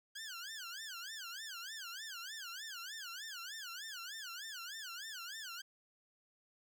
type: tone with vibrato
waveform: 15% pulse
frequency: 1564 Hz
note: G6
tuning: 4 cents flat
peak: -38 dBFS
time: 0.15-5.62 s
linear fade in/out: 10 ms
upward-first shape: sine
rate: 3.3 Hz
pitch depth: 250 cents each way
effects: none